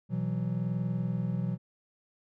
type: chord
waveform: triangle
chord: B suspended fourth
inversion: none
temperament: equal with one note detuned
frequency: 123.47 / 164.81 / 185.53 Hz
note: B2 / E3 / F#3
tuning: 0 / 0 / +5 cents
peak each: -31 dBFS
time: 0.09-1.58 s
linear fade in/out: 50 ms
effects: none